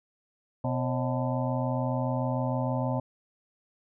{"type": "harmonic tone with a mistuned harmonic", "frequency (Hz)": 126, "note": "B2", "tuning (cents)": 35, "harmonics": [1, 2, 4, 5, 6, 7, 8], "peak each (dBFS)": [-29, -32, -35, -35, -41, -36, -42], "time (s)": [0.64, 3], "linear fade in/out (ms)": 5, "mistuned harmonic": 4, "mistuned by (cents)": 130, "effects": []}